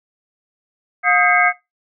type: tone cluster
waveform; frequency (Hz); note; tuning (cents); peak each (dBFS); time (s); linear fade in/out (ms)
sine; 714 / 1252 / 1600 / 2048 / 2188; F5 / D#6 / G6 / C7 / C#7; +38 / +10 / +35 / -38 / -23; -18; 1.03-1.53; 50
effects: noise-tail reverb RT60 0.2 s tail -18 dB re dry